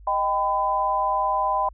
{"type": "chord", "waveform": "sine", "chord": "Eb augmented", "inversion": "none", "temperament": "equal with one note detuned", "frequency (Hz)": [622.3, 784, 1006.8], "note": ["Eb5", "G5", "B5"], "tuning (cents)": [0, 0, 33], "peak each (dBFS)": [-28, -25, -22], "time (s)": [0.07, 1.69], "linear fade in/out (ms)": 5, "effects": ["added 50 Hz sine -43 dBFS peak until 1.73 s"]}